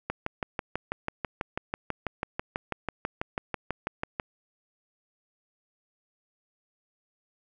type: click train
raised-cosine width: 0.5 ms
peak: -14 dBFS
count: 26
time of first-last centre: 0.1-4.198 s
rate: 6.1 Hz
effects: none